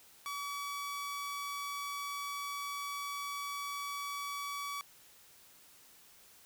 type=tone; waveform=sawtooth; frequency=1140 Hz; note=C#6; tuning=48 cents sharp; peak=-34 dBFS; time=0.26-4.81 s; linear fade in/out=0 ms; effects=white hiss -60 dBFS RMS until 6.45 s